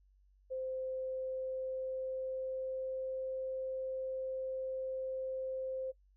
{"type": "tone with pitch glide", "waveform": "sine", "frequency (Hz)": [520, 523.3], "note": ["C5", "C5"], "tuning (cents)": [-11, 0], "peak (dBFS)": -36, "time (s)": [0.5, 5.92], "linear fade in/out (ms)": 20, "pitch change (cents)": 11, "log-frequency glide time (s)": [0.83, 3.28], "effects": ["noise-tail reverb RT60 0.1 s tail -20 dB re dry", "added 48 Hz sine -64 dBFS peak until 6.16 s"]}